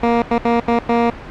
15% pulse tone bursts at uneven times, 234.7 Hz, A#3, 12 cents sharp, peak -6 dBFS, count 5, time 0.03-0.22 / 0.31-0.38 / 0.45-0.6 / 0.68-0.79 / 0.89-1.1 s, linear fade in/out 2 ms, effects pink hiss -32 dBFS RMS until 1.3 s + low-pass 2000 Hz 12 dB/octave

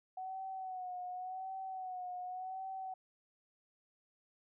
sine tone with vibrato, 744 Hz, F#5, 9 cents sharp, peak -40 dBFS, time 0.17-2.94 s, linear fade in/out 5 ms, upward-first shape sine, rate 0.89 Hz, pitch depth 49 cents each way, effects none

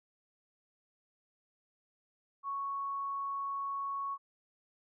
sine tone, 1108.7 Hz, C#6, in tune, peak -34 dBFS, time 2.43-4.18 s, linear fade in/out 50 ms, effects none

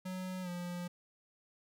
square tone with pitch glide, 185 to 176.24 Hz, F#3 to F3, 0 to +16 cents, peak -39 dBFS, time 0.05-0.88 s, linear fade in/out 10 ms, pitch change -84 cents, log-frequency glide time 0.42-0.49 s, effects none

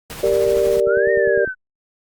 pink noise with tremolo, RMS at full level -31 dBFS, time 0.1-0.8 s, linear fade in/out 0 ms, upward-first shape sine, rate 13 Hz, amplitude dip 35%
sine chord, G minor, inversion none, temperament equal with one note detuned, 392 / 464.3 / 587.3 Hz, G4 / Bb4 / D5, 0 / -7 / 0 cents, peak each -18 dBFS, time 0.23-1.45 s, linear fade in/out 5 ms
click train, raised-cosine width 3 ms, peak -21 dBFS, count 11, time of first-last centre 0.47-1.476 s, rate 9.94 Hz
sine exponential two-way sweep, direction up then down, 1318.5 to 1864.7 to 1488 Hz, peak -22 dBFS, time 0.86-1.55 s, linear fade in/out 50 ms, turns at 1.11 s
effects Opus 48 kbps

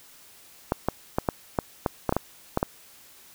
clicks, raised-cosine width 1 ms, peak -8 dBFS, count 11, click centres 0.721 / 0.886 / 1.185 / 1.288 / 1.588 / 1.862 / 2.093 / 2.125 / 2.166 / 2.574 / 2.629 s, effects white hiss -52 dBFS RMS until 3.34 s

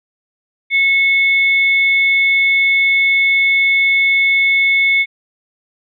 sine tone pair together, 2194 / 3548 Hz, C#7 / A7, -18 / +14 cents, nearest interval minor sixth, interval 832 cents, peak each -10 / -22 dBFS, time 0.7-5.06 s, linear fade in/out 50 ms, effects none

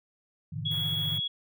sine chord, E dominant seventh, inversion first, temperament equal with one note detuned, 103.83 / 123.47 / 150.18 / 164.81 Hz, G#2 / B2 / D3 / E3, 0 / 0 / +39 / 0 cents, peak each -37 / -40 / -35 / -40 dBFS, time 0.52-1.2 s, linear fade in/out 10 ms
sine tone, 3342 Hz, G#7, 10 cents sharp, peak -28 dBFS, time 0.65-1.28 s, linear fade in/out 10 ms
white band-stop noise, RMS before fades -44 dBFS, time 0.71-1.18 s, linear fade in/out 2 ms, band 2400 to 12000 Hz, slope 24 dB/octave
effects none

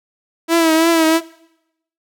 sawtooth tone with vibrato, 326.6 Hz, E4, 16 cents flat, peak -7 dBFS, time 0.48-1.21 s, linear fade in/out 50 ms, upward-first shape triangle, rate 3 Hz, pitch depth 58 cents each way, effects noise-tail reverb RT60 0.8 s tail -20 dB re dry

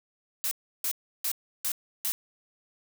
blue noise bursts, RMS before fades -29 dBFS, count 5, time 0.44-2.12 s, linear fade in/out 0 ms, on 72 ms, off 330 ms, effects none

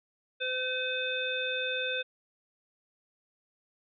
harmonic tone, 511 Hz, C5, 41 cents flat, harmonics 1 / 3 / 5 / 7, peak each -35 / -35 / -35 / -35 dBFS, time 0.4-2.03 s, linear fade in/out 20 ms, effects none

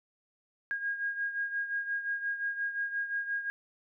sine beating tone pair, 1629 / 1634.7 Hz, G#6 / G#6, -34 / -28 cents, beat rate 5.7 Hz, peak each -32 / -38 dBFS, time 0.71-3.5 s, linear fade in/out 0 ms, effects none

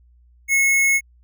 square tone, 2182 Hz, C#7, 28 cents flat, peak -15 dBFS, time 0.48-1.01 s, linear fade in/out 50 ms, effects added 60 Hz sine -50 dBFS peak until 1.23 s

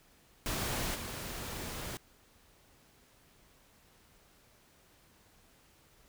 pink noise with level steps, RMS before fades -35 / -41 dBFS, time 0.46-1.97 s, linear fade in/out 0 ms, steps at 0.94 s, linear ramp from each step 20 ms, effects pink hiss -64 dBFS RMS until 6.08 s

